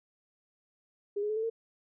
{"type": "tone with pitch steps", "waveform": "sine", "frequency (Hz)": [407.2, 418.6, 430.4, 442.5, 455], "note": ["G#4", "G#4", "A4", "A4", "A#4"], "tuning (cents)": [-34, 14, -38, 10, -42], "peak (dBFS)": -29, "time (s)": [1.16, 1.5], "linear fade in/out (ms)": 10, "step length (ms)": 68, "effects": []}